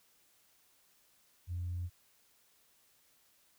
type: tone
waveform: sine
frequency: 88 Hz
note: F2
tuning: 14 cents sharp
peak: -34 dBFS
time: 1.47-1.9 s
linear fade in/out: 50 ms
effects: tanh soft clip ceiling -31 dBFS + white hiss -69 dBFS RMS until 3.58 s